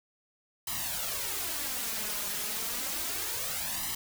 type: noise with flanger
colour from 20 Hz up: white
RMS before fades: -34 dBFS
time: 0.67-3.95 s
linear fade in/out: 5 ms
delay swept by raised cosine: 0.99 to 4.89 ms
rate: 0.31 Hz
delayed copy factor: +0.75
effects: none